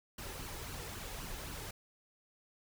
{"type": "noise with flanger", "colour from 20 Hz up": "pink", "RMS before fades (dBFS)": -44, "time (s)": [0.18, 1.71], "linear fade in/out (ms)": 5, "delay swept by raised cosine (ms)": [0.67, 2.37], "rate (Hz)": 3.8, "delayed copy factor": 0.5, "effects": []}